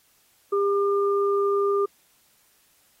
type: tone pair together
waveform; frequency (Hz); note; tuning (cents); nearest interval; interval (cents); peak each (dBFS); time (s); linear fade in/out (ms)
sine; 400.8 / 1201; G4 / D6; +38 / +38; octave + perfect fifth; 1900; -20 / -27; 0.52-1.86; 10
effects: white hiss -62 dBFS RMS until 3 s + AAC 48 kbps